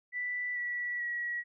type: tone with pitch steps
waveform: sine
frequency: 1975.5 / 1947.2 / 1919.3 Hz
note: B6 / B6 / B6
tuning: 0 / -25 / -50 cents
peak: -32 dBFS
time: 0.12-1.44 s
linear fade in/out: 50 ms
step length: 440 ms
effects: none